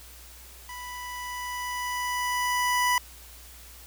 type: tone with level ramp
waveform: 25% pulse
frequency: 987.8 Hz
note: B5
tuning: in tune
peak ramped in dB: -34 to -17 dBFS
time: 0.69-2.98 s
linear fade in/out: 2 ms
effects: added 60 Hz sine -49 dBFS peak until 3.86 s + white hiss -49 dBFS RMS until 3.86 s